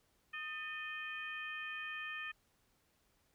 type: harmonic tone with a mistuned harmonic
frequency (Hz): 622.3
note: D#5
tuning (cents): 0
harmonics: 2 / 3 / 4 / 5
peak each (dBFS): -49 / -44 / -45 / -52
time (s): 0.33-2.32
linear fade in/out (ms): 10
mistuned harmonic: 3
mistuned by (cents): -64
effects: pink hiss -75 dBFS RMS until 3.34 s